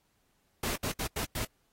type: noise bursts at uneven times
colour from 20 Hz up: pink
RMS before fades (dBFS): -34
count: 5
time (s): 0.63-0.76 / 0.83-0.92 / 0.99-1.07 / 1.16-1.25 / 1.35-1.45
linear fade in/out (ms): 5
effects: pink hiss -73 dBFS RMS until 1.72 s + AAC 48 kbps